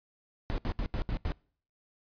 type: noise bursts at uneven times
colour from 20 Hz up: brown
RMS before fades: -31 dBFS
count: 6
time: 0.5-0.58 / 0.65-0.72 / 0.79-0.86 / 0.94-1.02 / 1.09-1.17 / 1.25-1.32 s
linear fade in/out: 0 ms
effects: noise-tail reverb RT60 0.5 s tail -25 dB re dry + resampled to 11025 Hz